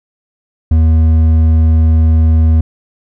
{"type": "tone with hard clipping", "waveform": "triangle", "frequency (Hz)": 80, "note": "D#2", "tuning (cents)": 49, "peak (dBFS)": -7, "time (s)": [0.71, 2.61], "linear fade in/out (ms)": 5, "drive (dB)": 9, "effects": []}